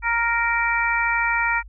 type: harmonic tone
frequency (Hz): 466.2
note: A#4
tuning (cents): 0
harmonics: 2 / 3 / 4 / 5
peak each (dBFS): -24 / -24 / -24 / -24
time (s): 0.02-1.63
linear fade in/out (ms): 50
effects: added 50 Hz sine -39 dBFS peak until 1.68 s